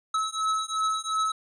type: beating tone pair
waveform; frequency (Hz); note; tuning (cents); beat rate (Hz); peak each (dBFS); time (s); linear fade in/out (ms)
square; 1293 / 1295.8; E6 / E6; -34 / -30; 2.8; -29; 0.14-1.32; 5
effects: resampled to 22050 Hz